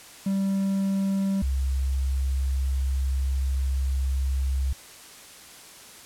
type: tone pair in turn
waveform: triangle / sine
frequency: 194.8 / 66.83 Hz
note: G3 / C2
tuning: -11 / +37 cents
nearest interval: octave + perfect fifth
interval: 1852 cents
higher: first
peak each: -20 / -22 dBFS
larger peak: first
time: 0.26-1.42 / 1.42-4.73 s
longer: second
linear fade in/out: 5 ms
effects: white hiss -46 dBFS RMS until 6.05 s + low-pass 11000 Hz 12 dB/octave